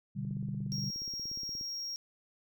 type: chord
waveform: sine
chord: G major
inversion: first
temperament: equal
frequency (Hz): 123.47 / 146.83 / 196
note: B2 / D3 / G3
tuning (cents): 0 / 0 / 0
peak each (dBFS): -39 / -38 / -38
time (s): 0.15-0.91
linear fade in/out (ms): 20
type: click train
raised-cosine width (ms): 3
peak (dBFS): -38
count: 24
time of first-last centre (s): 0.25-1.611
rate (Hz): 16.9
type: tone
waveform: triangle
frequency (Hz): 5588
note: F8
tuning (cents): 0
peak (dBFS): -35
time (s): 0.72-1.96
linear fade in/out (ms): 0
effects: none